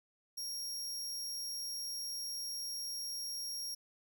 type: tone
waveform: sawtooth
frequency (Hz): 5588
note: F8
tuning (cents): 0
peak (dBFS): -36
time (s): 0.37-3.75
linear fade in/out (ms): 10
effects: none